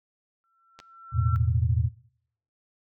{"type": "tone with exponential growth", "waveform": "sine", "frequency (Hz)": 1347, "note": "E6", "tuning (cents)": 37, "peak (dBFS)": -31, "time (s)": [0.44, 1.36], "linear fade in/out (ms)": 0, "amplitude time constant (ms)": 200}
{"type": "clicks", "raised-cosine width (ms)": 0.2, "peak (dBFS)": -28, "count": 2, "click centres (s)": [0.79, 0.801]}
{"type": "chord", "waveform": "sine", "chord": "E suspended fourth", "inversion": "none", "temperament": "equal", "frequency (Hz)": [82.41, 110, 123.47], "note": ["E2", "A2", "B2"], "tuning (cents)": [0, 0, 0], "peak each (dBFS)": [-25, -24, -27], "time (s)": [1.12, 1.9], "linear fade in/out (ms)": 50}
{"effects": ["noise-tail reverb RT60 0.7 s tail -22 dB re dry"]}